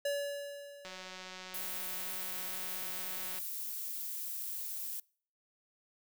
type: tone with exponential decay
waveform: square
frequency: 570 Hz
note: C#5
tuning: 48 cents sharp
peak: -31 dBFS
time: 0.05-1.57 s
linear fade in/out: 5 ms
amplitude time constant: 330 ms
type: click train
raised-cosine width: 0.2 ms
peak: -29 dBFS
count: 470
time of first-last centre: 0.85-3.385 s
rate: 185 Hz
type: noise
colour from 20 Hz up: violet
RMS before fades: -40 dBFS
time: 1.54-5 s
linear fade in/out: 5 ms
effects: noise-tail reverb RT60 0.5 s tail -26 dB re dry